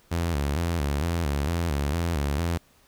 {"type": "tone with vibrato", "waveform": "sawtooth", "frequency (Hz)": 77.8, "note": "D#2", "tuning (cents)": 0, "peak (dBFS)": -20, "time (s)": [0.11, 2.58], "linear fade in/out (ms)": 10, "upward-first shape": "square", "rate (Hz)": 2.2, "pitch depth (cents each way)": 150, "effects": ["pink hiss -60 dBFS RMS until 2.87 s"]}